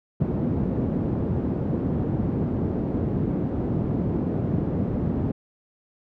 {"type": "band-pass noise", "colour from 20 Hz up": "pink", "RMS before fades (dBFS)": -25, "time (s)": [0.2, 5.32], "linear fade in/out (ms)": 10, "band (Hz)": [110, 310], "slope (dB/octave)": 12, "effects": []}